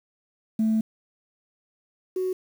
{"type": "tone pair in turn", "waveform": "sine", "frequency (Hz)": [220, 371.4], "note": ["A3", "F#4"], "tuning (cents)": [0, 7], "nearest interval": "major sixth", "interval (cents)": 907, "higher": "second", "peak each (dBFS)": [-18, -23], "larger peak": "first", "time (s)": [[0.59, 0.81], [2.16, 2.33]], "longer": "first", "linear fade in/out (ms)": 5, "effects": ["tanh soft clip ceiling -16 dBFS", "8-bit"]}